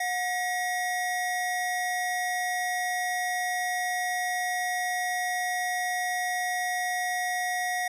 square tone pair together, 726 / 1906 Hz, F#5 / A#6, -33 / +38 cents, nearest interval octave + perfect fourth, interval 1671 cents, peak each -30 / -31 dBFS, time 0-7.88 s, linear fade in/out 5 ms, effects resampled to 32000 Hz

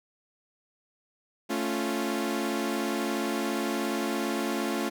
sawtooth chord, A augmented, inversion none, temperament equal, 220 / 277.2 / 349.2 Hz, A3 / C#4 / E#4, 0 / 0 / 0 cents, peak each -28 dBFS, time 1.49-4.9 s, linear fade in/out 20 ms, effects none

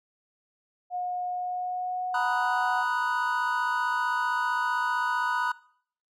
sine tone with pitch glide, 721 to 740.4 Hz, F#5 to F#5, -45 to +1 cents, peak -28 dBFS, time 0.9-2.85 s, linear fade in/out 50 ms, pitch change +46 cents, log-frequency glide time 1.28-2.58 s
triangle chord, B major seventh, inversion third, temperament equal, 932.3 / 987.8 / 1244.5 / 1480 Hz, A#5 / B5 / D#6 / F#6, 0 / 0 / 0 / 0 cents, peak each -31 / -27 / -31 / -28 dBFS, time 2.14-5.52 s, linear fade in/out 5 ms
effects noise-tail reverb RT60 0.6 s tail -21 dB re dry

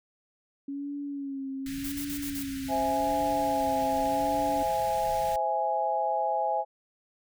sine tone with vibrato, 277.2 Hz, C#4, in tune, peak -32 dBFS, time 0.68-4.63 s, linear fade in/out 5 ms, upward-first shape sine, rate 0.87 Hz, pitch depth 54 cents each way
pink band-stop noise, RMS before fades -42 dBFS, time 1.66-5.36 s, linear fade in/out 2 ms, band 210 to 1500 Hz, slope 48 dB/octave
blue noise bursts, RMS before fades -38 dBFS, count 5, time 1.84-2.43 s, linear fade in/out 5 ms, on 82 ms, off 45 ms
sine chord, C augmented, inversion none, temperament equal, 523.3 / 659.3 / 830.6 Hz, C5 / E5 / G#5, 0 / 0 / 0 cents, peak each -33 / -30 / -27 dBFS, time 2.68-6.65 s, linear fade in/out 50 ms
effects none

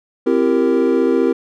triangle chord, C dominant seventh, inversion none, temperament equal with one note detuned, 261.6 / 336.7 / 392 / 466.2 Hz, C4 / E4 / G4 / Bb4, 0 / +37 / 0 / 0 cents, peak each -16 dBFS, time 0.26-1.33 s, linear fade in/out 10 ms, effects none

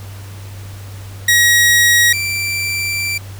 sawtooth tone pair in turn, 1900 / 2346 Hz, A#6 / D7, +33 / -2 cents, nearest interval major third, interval 365 cents, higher second, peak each -5 / -14 dBFS, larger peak first, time 1.28-2.13 / 2.13-3.18 s, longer second, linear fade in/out 5 ms, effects added 98 Hz sine -29 dBFS peak until 3.39 s + pink hiss -39 dBFS RMS until 3.39 s

